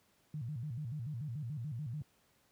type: tone with vibrato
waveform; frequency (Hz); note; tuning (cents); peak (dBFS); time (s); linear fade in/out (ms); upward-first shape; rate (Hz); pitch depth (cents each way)
sine; 133; C3; +29; -37; 0.34-2.02; 2; square; 6.9; 230
effects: pink hiss -71 dBFS RMS until 2.51 s + high-pass 80 Hz 12 dB/octave